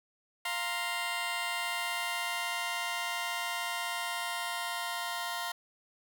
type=chord; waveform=15% pulse; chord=F suspended fourth; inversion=none; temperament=just; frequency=698.5 / 931.3 / 1047.7 Hz; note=F5 / Bb5 / C6; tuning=0 / -2 / +2 cents; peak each=-31 dBFS; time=0.45-5.52 s; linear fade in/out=5 ms; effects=none